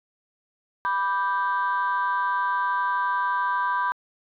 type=chord; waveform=sine; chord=G major; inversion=first; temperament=equal; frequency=987.8 / 1174.7 / 1568 Hz; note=B5 / D6 / G6; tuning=0 / 0 / 0 cents; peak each=-23 / -28 / -27 dBFS; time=0.85-3.92 s; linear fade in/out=0 ms; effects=tanh soft clip ceiling -15 dBFS